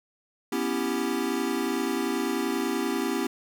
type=chord; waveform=square; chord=C# half-diminished seventh; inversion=third; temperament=equal; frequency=246.9 / 277.2 / 329.6 / 392 Hz; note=B3 / C#4 / E4 / G4; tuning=0 / 0 / 0 / 0 cents; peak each=-32 dBFS; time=0.52-3.27 s; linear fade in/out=5 ms; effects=9-bit